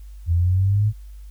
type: exponential sweep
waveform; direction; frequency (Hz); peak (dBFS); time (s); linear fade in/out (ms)
sine; up; 82.41 to 108.6; -15; 0.26-0.93; 50
effects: added 50 Hz sine -36 dBFS peak until 1.3 s + white hiss -60 dBFS RMS until 1.3 s